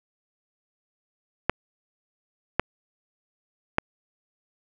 clicks, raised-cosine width 0.5 ms, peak -4 dBFS, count 3, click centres 1.496 / 2.596 / 3.784 s, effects none

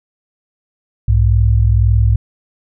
sine tone pair together, 62.89 / 104.8 Hz, B1 / G#2, +32 / +16 cents, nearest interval major sixth, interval 884 cents, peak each -11 dBFS, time 1.08-2.16 s, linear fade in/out 5 ms, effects none

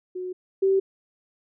sine tone pair in turn, 366.1 / 386.4 Hz, F#4 / G4, -18 / -25 cents, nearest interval minor second, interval 93 cents, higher second, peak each -29 / -17 dBFS, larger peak second, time 0.15-0.33 / 0.62-0.8 s, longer neither, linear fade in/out 10 ms, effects none

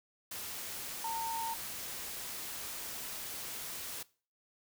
sine tone in noise, 911 Hz, A#5, 40 cents flat, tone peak -34 dBFS, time 1.04-1.54 s, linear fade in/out 5 ms, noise white, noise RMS -42 dBFS, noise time 0.31-4.03 s, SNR +5 dB, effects noise-tail reverb RT60 0.4 s tail -21 dB re dry

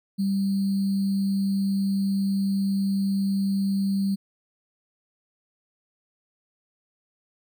sine tone with sample-and-hold, 196 Hz, G3, in tune, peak -21 dBFS, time 0.18-4.16 s, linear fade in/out 20 ms, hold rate 4410 Hz, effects none

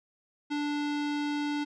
square tone with low-pass filter, 293 Hz, D4, 4 cents flat, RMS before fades -31 dBFS, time 0.5-1.65 s, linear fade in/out 20 ms, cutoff 4300 Hz, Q 1.2, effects none

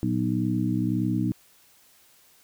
harmonic tone with a mistuned harmonic, 61.74 Hz, B1, in tune, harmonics 2 / 3 / 4 / 5, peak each -28 / -28 / -28 / -28 dBFS, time 0.03-1.32 s, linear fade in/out 0 ms, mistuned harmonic 2, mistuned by -99 cents, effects white hiss -58 dBFS RMS until 2.43 s

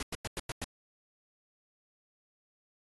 pink noise bursts, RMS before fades -36 dBFS, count 6, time 0-0.643 s, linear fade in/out 2 ms, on 28 ms, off 95 ms, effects AAC 32 kbps

